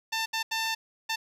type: tone bursts at uneven times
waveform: 10% pulse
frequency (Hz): 894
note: A5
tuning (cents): +27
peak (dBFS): -19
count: 4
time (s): 0.12-0.26 / 0.33-0.43 / 0.51-0.75 / 1.09-1.16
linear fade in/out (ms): 10
effects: low-pass 11000 Hz 12 dB/octave + 10-bit